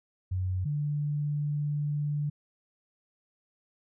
sine tone pair in turn, 92.5 / 147.1 Hz, F#2 / D3, 0 / +3 cents, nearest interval minor sixth, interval 803 cents, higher second, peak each -27 dBFS, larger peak neither, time 0.31-0.65 / 0.65-2.3 s, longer second, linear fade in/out 10 ms, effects none

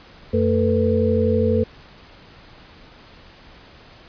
sine tone cluster, 91.3 / 224.8 / 443.4 / 495.6 Hz, F#2 / A3 / A4 / B4, -23 / +37 / +13 / +6 cents, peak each -21 dBFS, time 0.33-1.64 s, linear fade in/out 10 ms, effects pink hiss -46 dBFS RMS until 4.08 s + resampled to 11025 Hz

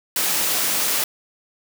white high-pass noise, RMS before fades -21 dBFS, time 0.16-1.04 s, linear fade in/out 2 ms, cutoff 180 Hz, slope 12 dB/octave, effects none

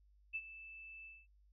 sine tone with ADSR envelope, 2637 Hz, E7, in tune, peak -36 dBFS, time 0.33-1.27 s, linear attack 25 ms, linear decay 52 ms, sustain -14 dB, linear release 220 ms, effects added 50 Hz sine -65 dBFS peak until 1.52 s

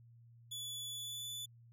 sawtooth tone with pitch glide, 3437 to 3477 Hz, A7 to A7, -41 to -21 cents, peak -39 dBFS, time 0.51-1.46 s, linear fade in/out 10 ms, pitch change +20 cents, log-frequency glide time 0.88-1.27 s, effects added 117 Hz sine -58 dBFS peak until 1.72 s

